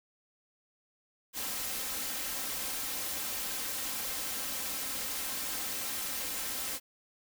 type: noise with comb filter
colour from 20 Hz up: white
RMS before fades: -36 dBFS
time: 1.33-6.8 s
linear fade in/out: 50 ms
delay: 3.8 ms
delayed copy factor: +0.55
effects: none